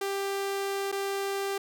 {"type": "tone with dropouts", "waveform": "sawtooth", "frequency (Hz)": 394.6, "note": "G4", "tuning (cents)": 11, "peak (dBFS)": -25, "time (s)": [0.01, 1.58], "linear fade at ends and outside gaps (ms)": 5, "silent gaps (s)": [0.917, 0.924], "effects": []}